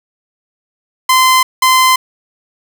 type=tone pair in turn; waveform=sawtooth; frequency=1033 / 1033 Hz; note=C6 / C6; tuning=-22 / -22 cents; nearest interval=unison; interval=0 cents; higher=neither; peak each=-3 dBFS; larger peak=neither; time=1.09-1.43 / 1.62-1.96 s; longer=neither; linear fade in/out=5 ms; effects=none